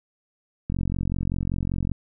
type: click train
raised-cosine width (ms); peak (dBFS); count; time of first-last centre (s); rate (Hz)
5; -14; 56; 0.7-1.917; 45.2
effects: none